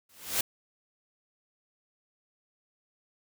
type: noise with exponential growth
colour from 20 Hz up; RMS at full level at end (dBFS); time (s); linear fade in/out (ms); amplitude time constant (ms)
white; -24; 0.09-0.41; 5; 69
effects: none